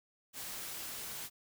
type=noise; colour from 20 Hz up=white; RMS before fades=-43 dBFS; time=0.33-1.3 s; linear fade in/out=50 ms; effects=none